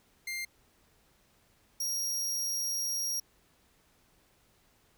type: tone pair in turn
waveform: sawtooth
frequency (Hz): 2100 / 5632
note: C7 / F8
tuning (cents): +6 / +14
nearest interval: octave + perfect fourth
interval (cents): 1708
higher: second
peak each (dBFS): -31 / -28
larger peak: second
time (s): 0.27-0.45 / 1.8-3.2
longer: second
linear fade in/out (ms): 5
effects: pink hiss -67 dBFS RMS until 4.97 s